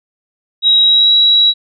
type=tone with pitch glide; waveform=sine; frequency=3834 to 3883 Hz; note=A#7 to B7; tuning=+48 to -30 cents; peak=-6 dBFS; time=0.62-1.54 s; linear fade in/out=50 ms; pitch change=+22 cents; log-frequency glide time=0.83-1.14 s; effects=none